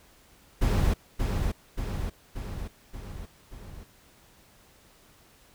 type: noise with echo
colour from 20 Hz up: brown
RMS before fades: -23 dBFS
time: 0.61-0.94 s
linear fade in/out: 10 ms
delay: 580 ms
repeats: 5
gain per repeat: -4 dB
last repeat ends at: 3.84 s
effects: pink hiss -58 dBFS RMS until 5.54 s